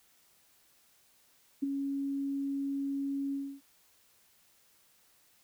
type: tone with ADSR envelope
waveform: sine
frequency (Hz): 277.2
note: C#4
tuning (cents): 0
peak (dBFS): -25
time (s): 1.62-3.61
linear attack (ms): 13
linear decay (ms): 14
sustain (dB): -6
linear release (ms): 280
effects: white hiss -66 dBFS RMS until 5.43 s